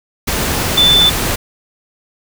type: tone in noise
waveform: sine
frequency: 3520 Hz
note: A7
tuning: in tune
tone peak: -7 dBFS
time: 0.77-1.1 s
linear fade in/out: 10 ms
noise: pink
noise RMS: -17 dBFS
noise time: 0.27-1.36 s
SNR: +7 dB
effects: none